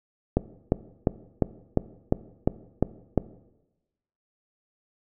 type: click train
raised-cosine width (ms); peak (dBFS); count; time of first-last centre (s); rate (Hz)
2; -6; 9; 0.37-3.177; 2.85
effects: noise-tail reverb RT60 1.0 s tail -17 dB re dry

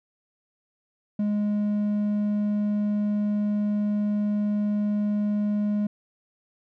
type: tone with hard clipping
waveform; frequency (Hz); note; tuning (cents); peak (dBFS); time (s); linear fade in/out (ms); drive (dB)
sine; 207.7; G#3; 0; -23; 1.19-5.87; 5; 3
effects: none

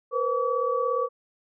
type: tone cluster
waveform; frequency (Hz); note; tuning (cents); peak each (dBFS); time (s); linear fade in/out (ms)
sine; 476.8 / 514 / 1143; A#4 / C5 / D6; +39 / -31 / -47; -27; 0.11-1.09; 50
effects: none

